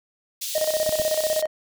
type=high-pass noise; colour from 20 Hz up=pink; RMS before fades=-30 dBFS; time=0.41-1.42 s; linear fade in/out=10 ms; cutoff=3400 Hz; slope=24 dB/octave
type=tone with tremolo; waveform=triangle; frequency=622 Hz; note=D#5; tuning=1 cent flat; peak=-17 dBFS; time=0.55-1.47 s; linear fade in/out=5 ms; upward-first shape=square; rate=16 Hz; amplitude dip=70%
type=clicks; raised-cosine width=3 ms; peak=-21 dBFS; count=2; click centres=0.892 / 0.998 s
effects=none